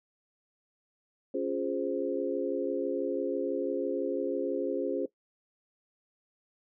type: chord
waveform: sine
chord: Db major seventh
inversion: none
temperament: equal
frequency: 277.2 / 349.2 / 415.3 / 523.3 Hz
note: Db4 / F4 / Ab4 / C5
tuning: 0 / 0 / 0 / 0 cents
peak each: -34 dBFS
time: 1.34-5.06 s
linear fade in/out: 5 ms
effects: noise-tail reverb RT60 0.1 s tail -18 dB re dry